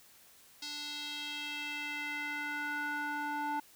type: tone with band-pass filter sweep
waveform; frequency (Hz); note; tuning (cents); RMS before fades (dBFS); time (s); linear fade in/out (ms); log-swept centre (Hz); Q
square; 293.7; D4; 0; -38; 0.62-3.6; 5; 4600 to 990; 2.8
effects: white hiss -60 dBFS RMS until 3.75 s